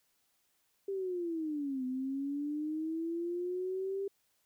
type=linear two-way sweep; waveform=sine; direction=down then up; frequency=397.4 to 253.1 to 397.4 Hz; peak=-33 dBFS; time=0.88-4.08 s; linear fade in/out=5 ms; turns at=1.85 s; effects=white hiss -75 dBFS RMS until 4.45 s